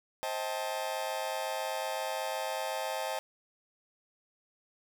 40% pulse chord, A half-diminished seventh, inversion first, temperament just, 528 / 633.6 / 792 / 880 Hz, C5 / Eb5 / G5 / A5, +16 / +31 / +18 / 0 cents, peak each -38 / -37 / -39 / -37 dBFS, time 0.23-3.19 s, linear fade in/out 0 ms, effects none

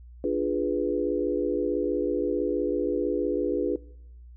sine chord, D diminished seventh, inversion none, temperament equal, 293.7 / 349.2 / 415.3 / 493.9 Hz, D4 / F4 / Ab4 / Cb5, 0 / 0 / 0 / 0 cents, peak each -29 dBFS, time 0.24-3.76 s, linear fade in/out 2 ms, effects noise-tail reverb RT60 0.8 s tail -22 dB re dry + added 60 Hz sine -44 dBFS peak until 4.36 s

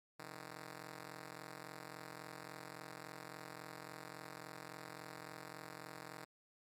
5% pulse ring-modulated tone, 155.7 Hz, D#3, 2 cents sharp, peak -35 dBFS, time 0.19-6.25 s, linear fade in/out 5 ms, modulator 21.8 Hz, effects AAC 64 kbps

